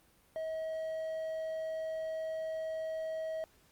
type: tone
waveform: triangle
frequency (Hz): 639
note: D#5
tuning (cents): +46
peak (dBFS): -33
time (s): 0.36-3.44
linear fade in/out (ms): 0
effects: pink hiss -66 dBFS RMS until 3.71 s + Opus 32 kbps